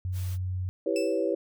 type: tone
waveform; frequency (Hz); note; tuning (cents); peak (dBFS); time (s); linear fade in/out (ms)
sine; 92; F#2; -9; -28; 0.05-0.69; 0
type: noise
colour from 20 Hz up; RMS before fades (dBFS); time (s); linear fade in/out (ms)
white; -47; 0.12-0.38; 50
type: chord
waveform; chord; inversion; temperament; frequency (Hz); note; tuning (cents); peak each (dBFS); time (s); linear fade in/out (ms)
sine; C# half-diminished seventh; first; equal; 329.6 / 392 / 493.9 / 554.4; E4 / G4 / B4 / C#5; 0 / 0 / 0 / 0; -30; 0.86-1.35; 5
type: tone with exponential decay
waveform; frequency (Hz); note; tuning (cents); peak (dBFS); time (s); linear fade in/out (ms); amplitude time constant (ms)
20% pulse; 2635; E7; -1; -28; 0.96-1.33; 1; 79
effects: none